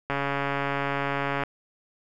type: click train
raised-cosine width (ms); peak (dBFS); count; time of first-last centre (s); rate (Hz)
0.5; -12; 188; 0.1-1.436; 140
effects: none